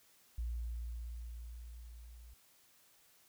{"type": "tone with level ramp", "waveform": "sine", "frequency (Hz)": 58.27, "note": "A#1", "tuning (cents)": 0, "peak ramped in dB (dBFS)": [-35, -52], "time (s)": [0.38, 2.34], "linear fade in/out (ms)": 5, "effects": ["white hiss -67 dBFS RMS until 3.28 s"]}